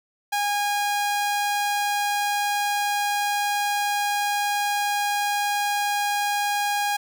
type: tone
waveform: sawtooth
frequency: 819 Hz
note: G#5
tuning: 24 cents flat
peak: -18 dBFS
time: 0.32-6.97 s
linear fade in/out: 10 ms
effects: none